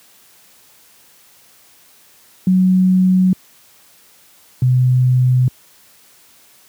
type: tone pair in turn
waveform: sine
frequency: 185.4 / 126.75 Hz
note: F#3 / B2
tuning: +4 / +45 cents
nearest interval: perfect fifth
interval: 659 cents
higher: first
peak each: -9 dBFS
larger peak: neither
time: 2.47-3.33 / 4.62-5.48 s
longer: neither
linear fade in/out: 2 ms
effects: white hiss -49 dBFS RMS until 6.68 s + high-pass 80 Hz 12 dB/octave